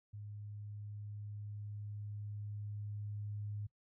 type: tone with level ramp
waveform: sine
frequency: 103.83 Hz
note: G#2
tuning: in tune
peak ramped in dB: -45 to -39 dBFS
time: 0.13-3.67 s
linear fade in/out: 10 ms
effects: noise-tail reverb RT60 0.1 s tail -22 dB re dry